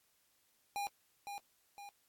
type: tone with echo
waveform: square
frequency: 810 Hz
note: G#5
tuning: 43 cents flat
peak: -37 dBFS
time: 0.76-0.87 s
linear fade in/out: 0 ms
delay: 510 ms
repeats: 2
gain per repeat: -6 dB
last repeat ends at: 1.89 s
effects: white hiss -74 dBFS RMS until 2.08 s + AAC 64 kbps